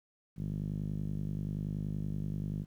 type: tone with low-pass filter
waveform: 5% pulse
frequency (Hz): 50.5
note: G#1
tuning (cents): -48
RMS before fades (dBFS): -36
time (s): 0.36-2.66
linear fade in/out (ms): 50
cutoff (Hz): 170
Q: 2.6
effects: 11-bit